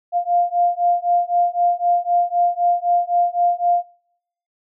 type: beating tone pair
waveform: sine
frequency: 698.5 / 702.4 Hz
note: F5 / F5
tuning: 0 / +10 cents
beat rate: 3.9 Hz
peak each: -18 dBFS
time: 0.12-3.85 s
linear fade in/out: 50 ms
effects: noise-tail reverb RT60 0.8 s tail -26 dB re dry